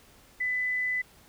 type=tone; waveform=sine; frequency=2001 Hz; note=B6; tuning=22 cents sharp; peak=-26 dBFS; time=0.4-1.02 s; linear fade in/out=10 ms; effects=pink hiss -57 dBFS RMS until 1.28 s